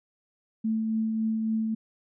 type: tone with tremolo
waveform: sine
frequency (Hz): 221.1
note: A3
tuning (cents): +9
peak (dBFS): -23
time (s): 0.64-1.75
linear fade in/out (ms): 10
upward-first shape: triangle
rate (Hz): 3.6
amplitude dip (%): 30
effects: none